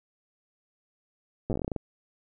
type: slowing click train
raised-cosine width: 2 ms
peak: -17 dBFS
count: 13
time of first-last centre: 1.5-1.763 s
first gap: 8 ms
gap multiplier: 1.17
effects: none